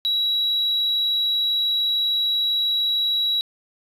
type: tone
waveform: sine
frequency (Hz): 3889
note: B7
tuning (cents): -27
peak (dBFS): -17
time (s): 0.05-3.41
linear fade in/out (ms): 0
effects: tanh soft clip ceiling -16 dBFS

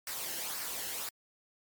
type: noise with flanger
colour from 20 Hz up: white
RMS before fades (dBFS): -38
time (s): 0.07-1.09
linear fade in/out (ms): 2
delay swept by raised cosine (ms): 0.28 to 0.86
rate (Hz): 1.9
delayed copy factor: -0.5
effects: MP3 96 kbps

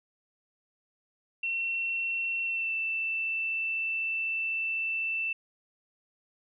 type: tone with pitch glide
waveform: sine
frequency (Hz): 2714 to 2664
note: E7 to E7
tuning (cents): +50 to +18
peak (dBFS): -28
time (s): 1.43-5.33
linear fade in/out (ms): 5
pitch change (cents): -32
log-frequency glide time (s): 2.45-2.74
effects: none

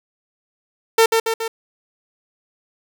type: tone with echo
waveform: sawtooth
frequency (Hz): 451.7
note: A4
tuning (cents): +45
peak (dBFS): -6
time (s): 0.98-1.06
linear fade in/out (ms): 5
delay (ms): 140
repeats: 3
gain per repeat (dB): -4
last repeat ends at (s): 1.48
effects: none

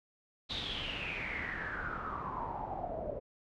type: noise with low-pass filter sweep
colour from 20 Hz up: pink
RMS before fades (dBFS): -39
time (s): 0.49-3.2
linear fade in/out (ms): 20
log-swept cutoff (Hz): 3900 to 550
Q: 9.2
effects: none

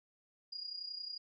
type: tone with amplitude modulation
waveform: sine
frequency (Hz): 4859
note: D#8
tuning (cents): -42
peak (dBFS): -38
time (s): 0.52-1.18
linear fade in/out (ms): 10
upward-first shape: sine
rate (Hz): 31.1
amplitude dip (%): 70
effects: none

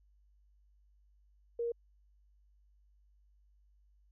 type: tone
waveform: sine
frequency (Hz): 469.8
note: A#4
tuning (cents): +13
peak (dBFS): -32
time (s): 1.59-1.72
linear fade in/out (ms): 5
effects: added 50 Hz sine -64 dBFS peak until 4.11 s

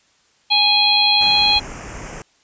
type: harmonic tone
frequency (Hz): 829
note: G#5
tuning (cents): -3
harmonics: 1 / 3 / 4 / 5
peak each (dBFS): -20 / -20 / -17 / -15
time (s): 0.5-1.6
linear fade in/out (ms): 20
type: band-stop noise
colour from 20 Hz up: pink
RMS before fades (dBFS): -32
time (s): 1.21-2.22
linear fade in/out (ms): 2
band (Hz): 2800 to 5600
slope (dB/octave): 48
effects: white hiss -58 dBFS RMS until 2.43 s + resampled to 16000 Hz

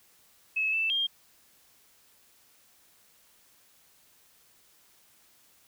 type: tone with pitch steps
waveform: sine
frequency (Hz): 2588 / 2648 / 3210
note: E7 / E7 / G7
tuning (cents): -32 / +7 / +40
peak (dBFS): -25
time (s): 0.56-1.07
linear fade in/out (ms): 10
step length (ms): 170
effects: white hiss -62 dBFS RMS until 5.67 s

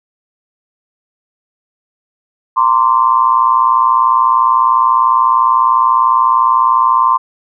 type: tone with amplitude modulation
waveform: sine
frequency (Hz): 1043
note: C6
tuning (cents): -6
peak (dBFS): -3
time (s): 2.56-7.18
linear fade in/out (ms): 20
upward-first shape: sine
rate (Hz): 120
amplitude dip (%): 100
effects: none

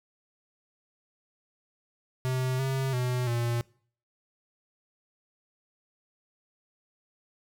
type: tone with pitch steps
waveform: square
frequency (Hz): 129 / 133.7 / 125.1 / 118.5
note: C3 / C3 / B2 / A#2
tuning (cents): -24 / +38 / +23 / +29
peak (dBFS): -27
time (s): 2.25-3.61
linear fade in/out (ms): 0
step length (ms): 340
effects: noise-tail reverb RT60 0.5 s tail -23 dB re dry

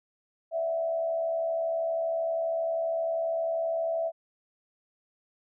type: tone with frequency modulation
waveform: sine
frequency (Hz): 659.3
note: E5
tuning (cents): 0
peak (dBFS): -26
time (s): 0.51-4.12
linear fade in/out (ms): 50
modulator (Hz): 72.6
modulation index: 0.43
effects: none

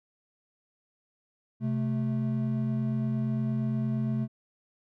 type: tone pair together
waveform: triangle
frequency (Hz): 129.66 / 218.3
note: C3 / A3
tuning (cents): -15 / -13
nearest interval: major sixth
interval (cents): 902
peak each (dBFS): -27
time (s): 1.6-4.28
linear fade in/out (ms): 50
effects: none

